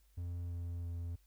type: tone with pitch steps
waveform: triangle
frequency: 87 / 86.25 / 85.51 Hz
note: F2 / F2 / F2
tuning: -6 / -21 / -36 cents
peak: -36 dBFS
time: 0.17-1.16 s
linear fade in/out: 10 ms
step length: 330 ms
effects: added 50 Hz sine -65 dBFS peak until 1.26 s + white hiss -75 dBFS RMS until 1.26 s